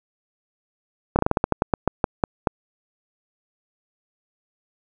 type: slowing click train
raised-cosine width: 1 ms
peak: -3 dBFS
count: 14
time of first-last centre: 1.16-2.472 s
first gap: 29 ms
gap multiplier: 1.19
effects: none